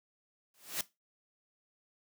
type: noise with exponential growth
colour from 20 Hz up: white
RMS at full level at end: -31 dBFS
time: 0.54-0.81 s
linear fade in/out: 2 ms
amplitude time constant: 57 ms
effects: noise-tail reverb RT60 0.2 s tail -17 dB re dry + high-pass 150 Hz 12 dB/octave